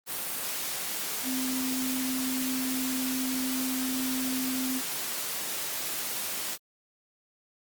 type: tone in noise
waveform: sine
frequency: 259.2 Hz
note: C4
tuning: 16 cents flat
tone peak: -29 dBFS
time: 1.23-4.82 s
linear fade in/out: 50 ms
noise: white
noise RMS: -33 dBFS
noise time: 0.06-6.58 s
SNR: +1 dB
effects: high-pass 150 Hz 12 dB/octave + Opus 32 kbps